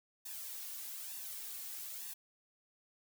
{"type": "noise with flanger", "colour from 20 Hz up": "blue", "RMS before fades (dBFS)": -45, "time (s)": [0.25, 2.14], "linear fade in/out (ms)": 10, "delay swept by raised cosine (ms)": [1.1, 2.8], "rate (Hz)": 1.1, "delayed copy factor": 0.6, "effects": []}